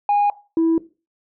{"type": "tone pair in turn", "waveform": "sine", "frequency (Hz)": [820, 327.8], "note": ["G#5", "E4"], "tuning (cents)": [-22, -10], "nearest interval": "octave + major third", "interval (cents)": 1588, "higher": "first", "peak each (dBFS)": -12, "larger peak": "neither", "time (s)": [[0.09, 0.3], [0.57, 0.78]], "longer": "neither", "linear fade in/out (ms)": 2, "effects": ["noise-tail reverb RT60 0.3 s tail -18 dB re dry", "tanh soft clip ceiling -12 dBFS"]}